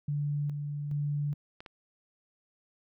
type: tone with tremolo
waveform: sine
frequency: 145.7 Hz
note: D3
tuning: 13 cents flat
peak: -28 dBFS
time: 0.08-1.34 s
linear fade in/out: 5 ms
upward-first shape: square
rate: 1.2 Hz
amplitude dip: 40%
type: clicks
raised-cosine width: 0.3 ms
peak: -29 dBFS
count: 2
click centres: 1.605 / 1.662 s
effects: none